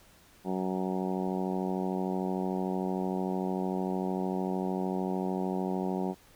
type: harmonic tone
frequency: 93.3 Hz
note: F#2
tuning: 15 cents sharp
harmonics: 2 / 3 / 4 / 5 / 6 / 7 / 8 / 9 / 10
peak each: -32 / -37 / -35 / -42 / -43 / -43 / -40 / -43 / -44 dBFS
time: 0.44-6.15 s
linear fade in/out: 50 ms
effects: pink hiss -59 dBFS RMS until 6.35 s